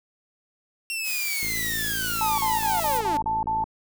sawtooth linear sweep, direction down, 2742 to 277.2 Hz, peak -24 dBFS, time 0.9-3.17 s, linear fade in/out 0 ms
blue noise, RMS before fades -31 dBFS, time 1.03-3.01 s, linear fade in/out 50 ms
click train, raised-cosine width 3 ms, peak -26 dBFS, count 123, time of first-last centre 1.43-3.64 s, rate 55.2 Hz
sine tone bursts, 880 Hz, A5, in tune, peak -22 dBFS, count 7, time 2.21-3.64 s, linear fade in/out 2 ms, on 170 ms, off 40 ms
effects none

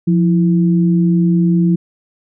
sine tone pair together, 174.6 / 329.6 Hz, F3 / E4, 0 / 0 cents, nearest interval major seventh, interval 1100 cents, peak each -10 / -18 dBFS, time 0.07-1.76 s, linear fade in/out 10 ms, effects none

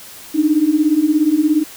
sine beating tone pair, 293.5 / 310.5 Hz, D4 / D#4, -1 / -3 cents, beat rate 17 Hz, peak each -16 / -13 dBFS, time 0.34-1.64 s, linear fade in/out 20 ms, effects white hiss -37 dBFS RMS until 1.76 s

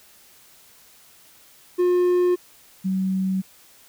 triangle / sine tone pair in turn, 357.5 / 189.38 Hz, F4 / F#3, +41 / +41 cents, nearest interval major seventh, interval 1100 cents, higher first, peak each -14 / -20 dBFS, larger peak first, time 1.78-2.36 / 2.84-3.42 s, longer neither, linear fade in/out 20 ms, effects white hiss -52 dBFS RMS until 3.88 s

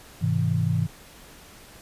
sine chord, Ab augmented, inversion none, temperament just, 103.83 / 129.78 / 162.23 Hz, Ab2 / C3 / E3, 0 / -14 / -27 cents, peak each -25 / -26 / -24 dBFS, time 0.21-0.87 s, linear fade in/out 20 ms, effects pink hiss -48 dBFS RMS until 1.81 s + resampled to 32000 Hz

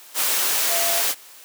sine tone in noise, 680 Hz, F5, 46 cents flat, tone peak -26 dBFS, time 0.67-1.03 s, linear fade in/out 50 ms, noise white, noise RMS -21 dBFS, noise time 0.14-1.15 s, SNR -8 dB, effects white hiss -45 dBFS RMS until 1.44 s + high-pass 400 Hz 12 dB/octave

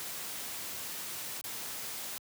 white noise with dropouts, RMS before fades -40 dBFS, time 0-2.18 s, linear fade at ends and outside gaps 0 ms, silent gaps 1.412-1.441 s, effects high-pass 80 Hz 12 dB/octave

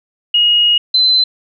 sine tone pair in turn, 2880 / 4055 Hz, F#7 / B7, -47 / +45 cents, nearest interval tritone, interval 592 cents, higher second, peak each -8 dBFS, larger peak neither, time 0.34-0.78 / 0.94-1.24 s, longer first, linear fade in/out 5 ms, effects none

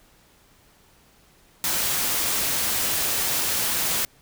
white noise, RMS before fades -24 dBFS, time 1.64-4.05 s, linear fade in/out 0 ms, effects pink hiss -57 dBFS RMS until 4.21 s

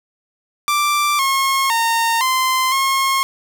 sawtooth tone with pitch steps, 1176 / 1082 / 918 / 1037 / 1078 Hz, D6 / C#6 / A#5 / C6 / C#6, +2 / -42 / -27 / -16 / -49 cents, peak -11 dBFS, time 0.68-3.23 s, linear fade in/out 0 ms, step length 510 ms, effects none

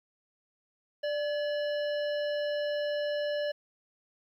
harmonic tone with a mistuned harmonic, 589 Hz, D5, 5 cents sharp, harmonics 1 / 3 / 5 / 7 / 9, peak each -29 / -40 / -43 / -49 / -50 dBFS, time 1.03-3.52 s, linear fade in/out 10 ms, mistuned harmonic 3, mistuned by -60 cents, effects 11-bit

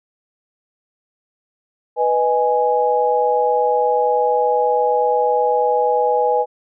sine chord, G# minor, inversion first, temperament equal, 493.9 / 622.3 / 830.6 Hz, B4 / D#5 / G#5, 0 / 0 / 0 cents, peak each -17 / -22 / -17 dBFS, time 1.96-6.46 s, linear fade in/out 50 ms, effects none

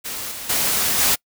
white noise with level steps, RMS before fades -29 / -32 / -20 / -17 dBFS, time 0.04-1.16 s, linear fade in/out 20 ms, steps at 0.31 / 0.49 / 0.98 s, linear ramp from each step 10 ms, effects noise-tail reverb RT60 0.1 s tail -26 dB re dry

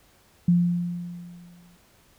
sine tone with exponential decay, 174.5 Hz, F3, 1 cent flat, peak -14 dBFS, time 0.48-1.77 s, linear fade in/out 5 ms, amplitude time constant 280 ms, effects pink hiss -59 dBFS RMS until 2.18 s

